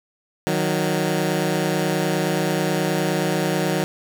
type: tone pair together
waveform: 15% pulse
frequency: 155.56 / 184.99 Hz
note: D#3 / F#3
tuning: 0 / 0 cents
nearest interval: minor third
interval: 300 cents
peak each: -16 dBFS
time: 0.47-3.84 s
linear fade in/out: 0 ms
effects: none